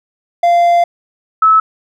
triangle / sine tone pair in turn, 692 / 1300.3 Hz, F5 / E6, -16 / -24 cents, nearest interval major seventh, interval 1092 cents, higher second, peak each -5 dBFS, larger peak neither, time 0.43-0.84 / 1.42-1.6 s, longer first, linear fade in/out 5 ms, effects none

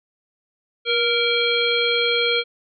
harmonic tone with a mistuned harmonic, 464.8 Hz, A#4, 5 cents flat, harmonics 1 / 3 / 5 / 7 / 9, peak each -22 / -27 / -23 / -22 / -27 dBFS, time 0.85-2.44 s, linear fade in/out 50 ms, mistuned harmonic 1, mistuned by +40 cents, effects none

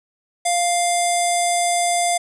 square tone with low-pass filter, 698.5 Hz, F5, in tune, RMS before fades -19 dBFS, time 0.45-2.18 s, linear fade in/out 10 ms, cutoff 8600 Hz, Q 9.3, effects none

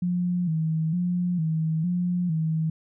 sine tone with vibrato, 168.3 Hz, E3, 36 cents sharp, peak -22 dBFS, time 0.02-2.7 s, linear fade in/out 5 ms, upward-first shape square, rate 1.1 Hz, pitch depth 93 cents each way, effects none

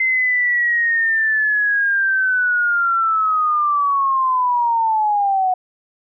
sine linear sweep, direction down, 2073 to 731 Hz, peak -14 dBFS, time 0-5.54 s, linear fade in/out 5 ms, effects none

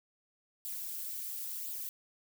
violet noise with flanger, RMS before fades -40 dBFS, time 0.65-1.89 s, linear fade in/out 0 ms, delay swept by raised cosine 0.24 to 4.64 ms, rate 0.96 Hz, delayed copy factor +0.55, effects none

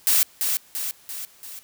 blue noise with echo, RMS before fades -18 dBFS, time 0.07-0.23 s, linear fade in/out 0 ms, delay 340 ms, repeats 4, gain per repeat -5 dB, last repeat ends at 1.59 s, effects white hiss -53 dBFS RMS until 1.63 s

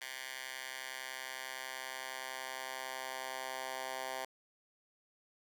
10% pulse tone with high-pass filter sweep, 130.81 Hz, C3, in tune, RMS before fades -43 dBFS, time 0.01-4.25 s, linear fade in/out 5 ms, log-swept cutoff 1800 to 790 Hz, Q 1.2, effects none

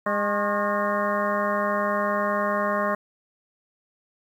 harmonic tone with a mistuned harmonic, 204.4 Hz, G#3, 27 cents flat, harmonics 1 / 2 / 3 / 4 / 5 / 6 / 7 / 8 / 9, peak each -30 / -34 / -26 / -37 / -27 / -32 / -35 / -37 / -32 dBFS, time 0.06-2.95 s, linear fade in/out 5 ms, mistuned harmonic 5, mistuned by +86 cents, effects 9-bit

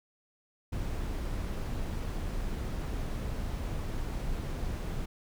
brown noise, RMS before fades -34 dBFS, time 0.72-5.06 s, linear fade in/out 10 ms, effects none

